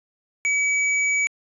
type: tone with hard clipping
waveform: sine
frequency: 2280 Hz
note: C#7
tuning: 48 cents sharp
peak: -20 dBFS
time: 0.45-1.27 s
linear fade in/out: 0 ms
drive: 15 dB
effects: resampled to 22050 Hz